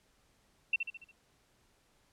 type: tone with echo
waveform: sine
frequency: 2700 Hz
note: E7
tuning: 41 cents sharp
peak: -25 dBFS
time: 0.73-0.76 s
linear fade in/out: 5 ms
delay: 71 ms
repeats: 5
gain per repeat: -6 dB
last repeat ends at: 1.115 s
effects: pink hiss -70 dBFS RMS until 2.12 s + low-pass 11000 Hz 12 dB/octave